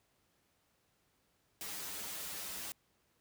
white noise with comb filter, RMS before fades -43 dBFS, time 1.61-2.72 s, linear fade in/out 0 ms, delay 8.1 ms, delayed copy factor -0.85, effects pink hiss -75 dBFS RMS until 3.2 s + high-pass 60 Hz 12 dB/octave

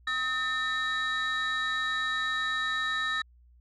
sine tone cluster, 1270 / 1802 / 3860 Hz, D#6 / A6 / B7, +35 / +41 / -40 cents, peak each -31 / -28 / -32 dBFS, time 0.07-3.22 s, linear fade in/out 5 ms, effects tanh soft clip ceiling -23 dBFS + added 60 Hz sine -55 dBFS peak until 3.6 s

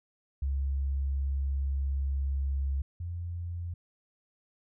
sine tone pair in turn, 68.5 / 86.3 Hz, C#2 / F2, -20 / -20 cents, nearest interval major third, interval 400 cents, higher second, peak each -27 / -33 dBFS, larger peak first, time 0.42-2.82 / 3-3.74 s, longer first, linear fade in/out 5 ms, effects none

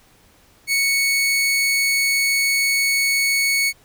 sawtooth tone, 2217 Hz, C#7, in tune, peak -13 dBFS, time 0.67-3.73 s, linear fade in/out 50 ms, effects pink hiss -54 dBFS RMS until 3.84 s

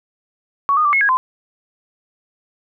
sine tone with pitch steps, 1119 / 1230 / 1168 / 2174 / 1649 / 1031 Hz, C#6 / D#6 / D6 / C#7 / G#6 / C6, +16 / -20 / -10 / -34 / -13 / -26 cents, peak -12 dBFS, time 0.69-1.17 s, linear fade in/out 0 ms, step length 80 ms, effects none

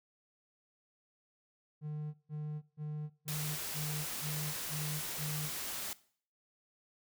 triangle tone bursts, 151.1 Hz, D3, 50 cents sharp, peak -35 dBFS, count 8, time 1.81-5.5 s, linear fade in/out 50 ms, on 330 ms, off 150 ms
white noise, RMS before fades -40 dBFS, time 3.28-5.93 s, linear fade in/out 0 ms
effects noise-tail reverb RT60 0.5 s tail -19 dB re dry

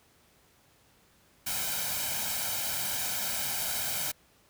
white noise with comb filter, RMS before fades -32 dBFS, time 1.46-4.12 s, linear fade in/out 10 ms, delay 1.3 ms, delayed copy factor +0.7, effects pink hiss -63 dBFS RMS until 4.49 s + high-pass 60 Hz 12 dB/octave

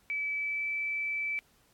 sine tone with pitch glide, 2300 to 2315 Hz, D7 to D7, -37 to -25 cents, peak -30 dBFS, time 0.1-1.39 s, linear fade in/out 0 ms, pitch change +12 cents, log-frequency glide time 0.36-0.67 s, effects pink hiss -66 dBFS RMS until 1.73 s + AAC 64 kbps

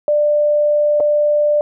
sine tone with dropouts, 593 Hz, D5, 17 cents sharp, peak -11 dBFS, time 0.08-1.61 s, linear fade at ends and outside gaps 1 ms, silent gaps 1.001-1.005 s, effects none

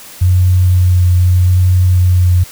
sine tone with vibrato, 90.5 Hz, F#2, 38 cents flat, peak -6 dBFS, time 0.21-2.44 s, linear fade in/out 10 ms, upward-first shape sine, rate 0.83 Hz, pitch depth 16 cents each way, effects white hiss -34 dBFS RMS until 2.51 s

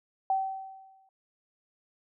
sine tone with exponential decay, 769 Hz, G5, 33 cents flat, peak -22 dBFS, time 0.3-1.09 s, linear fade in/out 2 ms, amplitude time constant 170 ms, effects none

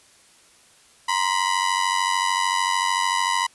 sawtooth ring-modulated tone, 987.8 Hz, B5, in tune, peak -13 dBFS, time 1.08-3.47 s, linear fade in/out 10 ms, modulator 46.7 Hz, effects white hiss -54 dBFS RMS until 3.54 s + resampled to 24000 Hz

